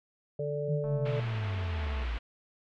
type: harmonic tone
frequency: 146.4 Hz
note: D3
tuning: 5 cents flat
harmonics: 1 / 3 / 4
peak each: -35 / -34 / -35 dBFS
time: 0.39-1.2 s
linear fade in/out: 5 ms
type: linear sweep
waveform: sine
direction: down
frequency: 157.4 to 51.91 Hz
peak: -30 dBFS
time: 0.68-2.18 s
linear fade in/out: 10 ms
type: click train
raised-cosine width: 1 ms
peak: -35 dBFS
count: 263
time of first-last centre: 0.84-2.036 s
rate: 219 Hz
type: low-pass noise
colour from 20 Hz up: white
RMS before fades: -44 dBFS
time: 1.05-2.19 s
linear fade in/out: 10 ms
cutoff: 2900 Hz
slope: 24 dB/octave
effects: none